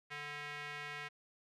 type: tone with band-pass filter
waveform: square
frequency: 146.83 Hz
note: D3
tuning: in tune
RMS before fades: -45 dBFS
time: 0.1-1.09 s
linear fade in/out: 20 ms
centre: 2100 Hz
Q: 2.1
effects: none